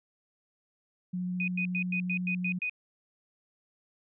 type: tone with vibrato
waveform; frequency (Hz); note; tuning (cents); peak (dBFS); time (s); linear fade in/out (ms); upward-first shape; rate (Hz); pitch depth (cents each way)
sine; 180.7; F#3; -41; -30; 1.13-2.59; 10; sine; 14; 9
type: tone bursts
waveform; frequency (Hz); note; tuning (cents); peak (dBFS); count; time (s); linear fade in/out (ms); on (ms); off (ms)
sine; 2489; D#7; 0; -29; 8; 1.4-2.696; 2; 78; 96
effects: none